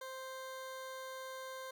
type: tone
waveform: 20% pulse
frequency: 523.3 Hz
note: C5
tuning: in tune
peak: -39 dBFS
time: 0.01-1.71 s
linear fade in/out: 5 ms
effects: none